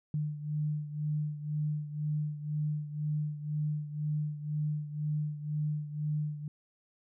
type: beating tone pair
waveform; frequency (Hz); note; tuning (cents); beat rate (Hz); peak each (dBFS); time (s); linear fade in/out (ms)
sine; 150 / 152; D3 / D#3; +37 / -40; 2; -32 / -37; 0.14-6.48; 2
effects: none